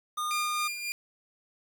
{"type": "tone", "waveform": "square", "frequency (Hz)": 1220, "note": "D#6", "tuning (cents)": -34, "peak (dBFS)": -30, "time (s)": [0.17, 0.68], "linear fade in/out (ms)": 10}
{"type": "tone with tremolo", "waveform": "sawtooth", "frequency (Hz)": 2400, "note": "D7", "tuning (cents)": 37, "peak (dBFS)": -27, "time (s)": [0.31, 0.92], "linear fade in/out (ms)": 0, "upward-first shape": "sine", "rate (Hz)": 3.7, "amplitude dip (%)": 50}
{"effects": ["9-bit"]}